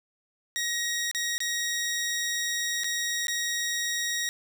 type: tone with dropouts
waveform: 15% pulse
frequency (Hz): 1888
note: A#6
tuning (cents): +22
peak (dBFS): -21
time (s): 0.56-4.29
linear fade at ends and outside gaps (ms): 0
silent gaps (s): 1.113-1.148 / 1.38-1.404 / 2.835-2.843 / 3.27-3.282
effects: none